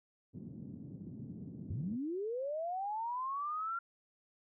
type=band-pass noise; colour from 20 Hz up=white; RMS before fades=-47 dBFS; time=0.33-1.97 s; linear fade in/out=20 ms; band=110 to 240 Hz; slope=24 dB/octave
type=linear sweep; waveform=sine; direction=up; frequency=80.3 to 1389 Hz; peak=-35 dBFS; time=1.7-3.79 s; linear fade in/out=5 ms
effects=none